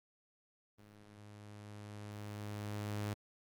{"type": "tone with level ramp", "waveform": "sawtooth", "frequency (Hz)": 104.1, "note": "G#2", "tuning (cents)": 5, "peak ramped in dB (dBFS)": [-53, -32], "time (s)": [0.78, 3.14], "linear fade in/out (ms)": 10, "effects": ["Opus 32 kbps"]}